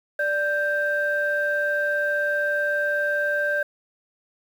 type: tone pair together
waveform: sine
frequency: 587.3 / 1571.9 Hz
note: D5 / G6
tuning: 0 / +4 cents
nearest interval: octave + perfect fourth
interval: 1704 cents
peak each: -24 / -22 dBFS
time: 0.19-3.63 s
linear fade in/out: 5 ms
effects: tanh soft clip ceiling -13 dBFS + 8-bit